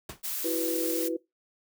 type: noise with exponential decay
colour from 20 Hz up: pink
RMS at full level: -35 dBFS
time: 0.09-0.22 s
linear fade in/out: 5 ms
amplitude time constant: 28 ms
type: noise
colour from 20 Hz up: blue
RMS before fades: -33 dBFS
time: 0.23-1.09 s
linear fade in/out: 20 ms
type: chord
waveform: sine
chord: E suspended second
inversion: none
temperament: equal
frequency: 329.6 / 370 / 493.9 Hz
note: E4 / F#4 / B4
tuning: 0 / 0 / 0 cents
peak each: -30 / -34 / -32 dBFS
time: 0.44-1.17 s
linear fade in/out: 10 ms
effects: noise-tail reverb RT60 0.2 s tail -21 dB re dry